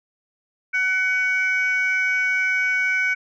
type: tone pair together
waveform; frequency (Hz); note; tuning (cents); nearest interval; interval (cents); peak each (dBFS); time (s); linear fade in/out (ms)
sine; 1502.1 / 2249; F#6 / C#7; +26 / +24; perfect fifth; 698; -20 / -19; 0.73-3.15; 20
effects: tanh soft clip ceiling -14 dBFS